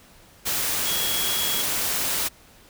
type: tone in noise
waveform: sine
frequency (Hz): 3322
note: G#7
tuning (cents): 0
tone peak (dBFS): -28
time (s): 0.85-1.63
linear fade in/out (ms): 20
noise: white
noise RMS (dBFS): -25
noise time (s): 0.45-2.29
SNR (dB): -6
effects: pink hiss -52 dBFS RMS until 2.69 s